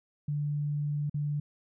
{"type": "tone with dropouts", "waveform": "sine", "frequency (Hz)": 146.83, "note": "D3", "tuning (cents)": 0, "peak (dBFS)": -28, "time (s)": [0.28, 1.4], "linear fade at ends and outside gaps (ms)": 5, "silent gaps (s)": [1.097, 1.142], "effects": []}